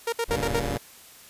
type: tone bursts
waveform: sawtooth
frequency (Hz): 464.5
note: A#4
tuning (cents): -6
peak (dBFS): -20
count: 5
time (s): 0.07-0.597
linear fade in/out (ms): 5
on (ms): 55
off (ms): 63
type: noise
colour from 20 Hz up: brown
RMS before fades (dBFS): -34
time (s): 0.28-0.77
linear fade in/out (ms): 10
type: chord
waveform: 10% pulse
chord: G diminished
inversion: none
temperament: just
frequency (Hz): 98 / 117.6 / 141.12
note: G2 / Bb2 / Db3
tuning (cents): 0 / +16 / +31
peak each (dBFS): -24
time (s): 0.3-0.78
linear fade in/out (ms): 10
effects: white hiss -49 dBFS RMS until 1.29 s + resampled to 32000 Hz